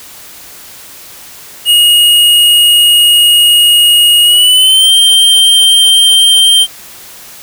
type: tone with pitch glide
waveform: square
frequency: 2874 to 3152 Hz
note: F7 to G7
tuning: +49 to +9 cents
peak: -4 dBFS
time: 1.65-6.67 s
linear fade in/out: 50 ms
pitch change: +160 cents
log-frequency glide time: 4.23-4.9 s
effects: white hiss -32 dBFS RMS until 7.42 s